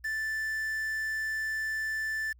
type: tone with quantisation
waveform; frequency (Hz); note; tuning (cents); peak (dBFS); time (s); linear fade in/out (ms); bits
triangle; 1760; A6; 0; -28; 0.04-2.33; 10; 8
effects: added 60 Hz sine -54 dBFS peak until 2.39 s